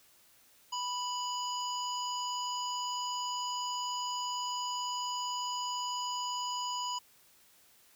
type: harmonic tone with a mistuned harmonic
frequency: 987.8 Hz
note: B5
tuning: in tune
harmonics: 1 / 3 / 5 / 7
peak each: -35 / -40 / -42 / -43 dBFS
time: 0.72-6.99 s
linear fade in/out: 10 ms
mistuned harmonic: 7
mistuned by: -20 cents
effects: white hiss -63 dBFS RMS until 7.95 s